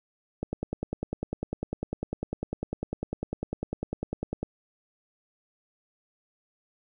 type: click train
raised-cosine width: 2 ms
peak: -17 dBFS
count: 41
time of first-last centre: 0.43-4.43 s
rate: 10 Hz
effects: none